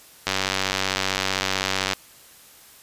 click train, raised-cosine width 0.2 ms, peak -4 dBFS, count 160, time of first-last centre 0.27-1.933 s, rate 95.6 Hz, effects white hiss -49 dBFS RMS until 2.82 s + resampled to 32000 Hz

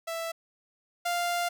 sawtooth tone pair in turn, 661 / 697.6 Hz, E5 / F5, +5 / -2 cents, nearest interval minor second, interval 93 cents, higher second, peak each -28 / -23 dBFS, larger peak second, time 0.07-0.32 / 1.05-1.49 s, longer second, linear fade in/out 10 ms, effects none

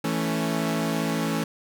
sawtooth chord, A major, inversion second, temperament equal, 164.81 / 220 / 277.2 Hz, E3 / A3 / C#4, 0 / 0 / 0 cents, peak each -24 / -24 / -25 dBFS, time 0.04-1.44 s, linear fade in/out 5 ms, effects none

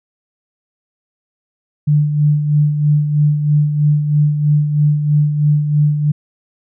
sine tone with tremolo, 148.6 Hz, D3, 21 cents sharp, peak -8 dBFS, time 1.87-6.12 s, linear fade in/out 10 ms, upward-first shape sine, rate 3.1 Hz, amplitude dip 55%, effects none

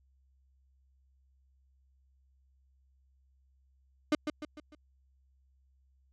35% pulse tone with echo, 301.9 Hz, D4, 48 cents sharp, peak -22 dBFS, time 4.12-4.15 s, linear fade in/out 2 ms, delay 150 ms, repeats 4, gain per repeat -7 dB, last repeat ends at 4.75 s, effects added 66 Hz sine -65 dBFS peak until 6.12 s + low-pass 6000 Hz 12 dB/octave

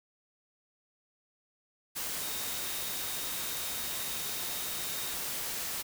sine tone in noise, 3720 Hz, A#7, 4 cents flat, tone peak -45 dBFS, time 2.21-5.16 s, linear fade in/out 20 ms, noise white, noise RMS -36 dBFS, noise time 1.95-5.83 s, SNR -12 dB, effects none

